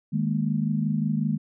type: chord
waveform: sine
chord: D# suspended fourth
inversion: none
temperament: equal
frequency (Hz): 155.56 / 207.7 / 233.1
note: D#3 / G#3 / A#3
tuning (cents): 0 / 0 / 0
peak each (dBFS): -26 / -26 / -28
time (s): 0.12-1.38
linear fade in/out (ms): 20
effects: none